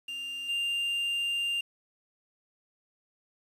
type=tone with level steps; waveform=triangle; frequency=2794 Hz; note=F7; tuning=in tune; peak=-33 / -26 dBFS; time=0.08-1.61 s; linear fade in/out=5 ms; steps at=0.48 s; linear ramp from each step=20 ms; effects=resampled to 32000 Hz + 9-bit